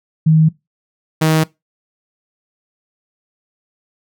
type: tone pair in turn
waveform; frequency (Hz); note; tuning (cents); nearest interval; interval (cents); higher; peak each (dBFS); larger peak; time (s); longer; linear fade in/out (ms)
sine / sawtooth; 158 / 158; D#3 / D#3; +27 / +27; unison; 0; neither; -7; neither; 0.26-0.49 / 1.21-1.44; neither; 10
effects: noise-tail reverb RT60 0.2 s tail -21 dB re dry